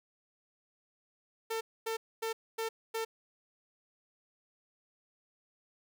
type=tone bursts; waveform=sawtooth; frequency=449 Hz; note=A4; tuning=35 cents sharp; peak=-29 dBFS; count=5; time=1.5-3.05 s; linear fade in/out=10 ms; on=110 ms; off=250 ms; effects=none